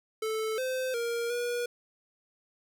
square tone with pitch steps, 438.4 / 516 / 468.7 / 481.8 Hz, A4 / C5 / A#4 / B4, -6 / -24 / +9 / -43 cents, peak -30 dBFS, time 0.22-1.66 s, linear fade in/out 5 ms, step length 360 ms, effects none

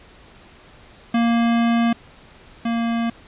square tone pair in turn, 233.1 / 231.8 Hz, A#3 / A#3, 0 / -10 cents, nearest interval unison, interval 10 cents, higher first, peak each -16 / -20 dBFS, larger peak first, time 1.14-1.93 / 2.65-3.1 s, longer first, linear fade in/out 5 ms, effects pink hiss -47 dBFS RMS until 3.27 s + resampled to 8000 Hz

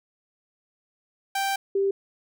sawtooth / sine tone pair in turn, 784 / 393.2 Hz, G5 / G4, 0 / +5 cents, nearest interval octave, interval 1195 cents, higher first, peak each -20 / -20 dBFS, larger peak neither, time 1.35-1.56 / 1.75-1.91 s, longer first, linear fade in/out 5 ms, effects none

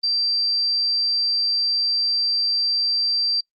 sine tone, 4699 Hz, D8, in tune, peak -18 dBFS, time 0.03-3.41 s, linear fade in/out 10 ms, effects noise-tail reverb RT60 0.1 s tail -25 dB re dry + Opus 24 kbps

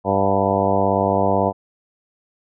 harmonic tone with a mistuned harmonic, 98 Hz, G2, in tune, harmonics 1 / 2 / 3 / 4 / 5 / 6 / 7 / 8 / 9 / 10, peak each -26 / -24 / -27 / -26 / -23 / -23 / -22 / -27 / -24 / -27 dBFS, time 0.04-1.53 s, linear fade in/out 50 ms, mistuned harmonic 8, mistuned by -49 cents, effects none

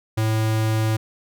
square tone, 110 Hz, A2, in tune, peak -19 dBFS, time 0.17-0.97 s, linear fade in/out 10 ms, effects none

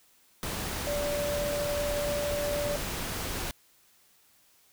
sine tone in noise, 582 Hz, D5, 16 cents flat, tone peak -29 dBFS, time 0.87-2.76 s, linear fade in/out 0 ms, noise pink, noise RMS -34 dBFS, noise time 0.43-3.51 s, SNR +2 dB, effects white hiss -63 dBFS RMS until 4.72 s

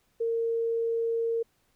sine tone, 459.3 Hz, A#4, 26 cents flat, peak -25 dBFS, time 0.2-1.43 s, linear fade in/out 10 ms, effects pink hiss -70 dBFS RMS until 1.75 s

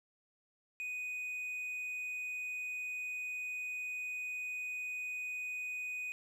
triangle tone, 2489 Hz, D#7, in tune, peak -36 dBFS, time 0.8-6.12 s, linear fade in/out 0 ms, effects none

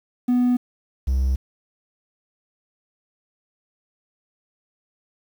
triangle tone pair in turn, 246.9 / 65.4 Hz, B3 / C2, 0 / 0 cents, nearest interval octave + major seventh, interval 2300 cents, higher first, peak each -13 / -15 dBFS, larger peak first, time 0.28-0.57 / 1.07-1.36 s, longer neither, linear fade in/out 10 ms, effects tanh soft clip ceiling -9 dBFS + 8-bit

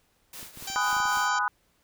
white noise with tremolo, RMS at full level -40 dBFS, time 0.33-1.29 s, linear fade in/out 2 ms, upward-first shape triangle, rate 3.9 Hz, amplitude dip 80%
clicks, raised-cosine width 3 ms, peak -34 dBFS, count 9, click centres 0.429 / 0.574 / 0.625 / 0.701 / 0.929 / 0.967 / 1.002 / 1.055 / 1.172 s
harmonic tone, 780 Hz, G5, 9 cents flat, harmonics 1 / 2 / 3 / 4 / 5 / 6 / 7 / 8 / 9, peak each -39 / -43 / -44 / -40 / -44 / -40 / -43 / -44 / -38 dBFS, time 0.67-1.39 s, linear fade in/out 5 ms
sine chord, G# minor seventh, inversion none, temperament equal with one note detuned, 830.6 / 1002.1 / 1244.5 / 1480 Hz, G#5 / B5 / D#6 / F#6, 0 / +25 / 0 / 0 cents, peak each -31 / -29 / -29 / -28 dBFS, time 0.76-1.48 s, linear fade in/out 0 ms
effects pink hiss -68 dBFS RMS until 1.83 s

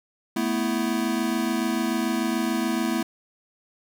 square chord, A suspended second, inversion none, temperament equal, 220 / 246.9 / 329.6 Hz, A3 / B3 / E4, 0 / 0 / 0 cents, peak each -28 dBFS, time 0.36-3.03 s, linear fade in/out 5 ms, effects none

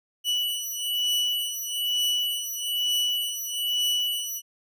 40% pulse beating tone pair, 2954 / 2955.1 Hz, F#7 / F#7, -3 / -3 cents, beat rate 1.1 Hz, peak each -27 dBFS, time 0.24-4.42 s, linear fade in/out 50 ms, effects none

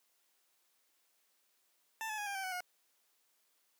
20% pulse tone with pitch steps, 888 / 857.8 / 828.5 / 800.3 / 773 / 746.7 / 721.3 Hz, A5 / A5 / G#5 / G5 / G5 / F#5 / F#5, +16 / -44 / -4 / +36 / -24 / +16 / -44 cents, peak -33 dBFS, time 2.01-2.605 s, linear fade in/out 0 ms, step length 85 ms, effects white hiss -75 dBFS RMS until 3.79 s + high-pass 300 Hz 12 dB/octave

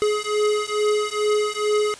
square beating tone pair, 419.9 / 422.2 Hz, G#4 / G#4, +19 / +29 cents, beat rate 2.3 Hz, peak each -23 dBFS, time 0.02-1.94 s, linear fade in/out 0 ms, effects white hiss -42 dBFS RMS until 1.99 s + resampled to 22050 Hz

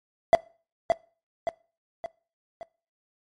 triangle tone with echo, 671 Hz, E5, 31 cents sharp, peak -9 dBFS, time 0.33-0.35 s, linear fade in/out 0 ms, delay 570 ms, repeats 4, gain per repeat -6 dB, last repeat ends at 2.63 s, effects noise-tail reverb RT60 0.4 s tail -23 dB re dry + MP3 48 kbps

